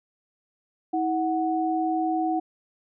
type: tone pair together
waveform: sine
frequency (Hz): 321.9 / 740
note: E4 / F#5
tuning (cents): -41 / 0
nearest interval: octave + major second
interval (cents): 1441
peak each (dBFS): -25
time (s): 0.93-2.4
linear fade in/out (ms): 10
effects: none